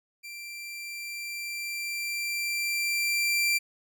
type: tone with level ramp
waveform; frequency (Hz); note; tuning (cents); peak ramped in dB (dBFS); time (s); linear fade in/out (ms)
sawtooth; 2357; D7; +6; -36 to -19; 0.23-3.59; 20
effects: none